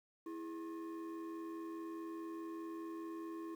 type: tone with frequency modulation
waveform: sine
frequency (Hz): 329.6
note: E4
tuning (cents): 0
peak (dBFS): -40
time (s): 0.26-3.55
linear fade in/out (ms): 5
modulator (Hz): 744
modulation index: 0.62
effects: tanh soft clip ceiling -42 dBFS + 11-bit